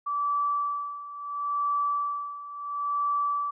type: tone with tremolo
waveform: sine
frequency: 1157 Hz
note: D6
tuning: 26 cents flat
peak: -23 dBFS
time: 0.06-3.51 s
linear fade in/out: 10 ms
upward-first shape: sine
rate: 0.73 Hz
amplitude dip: 80%
effects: none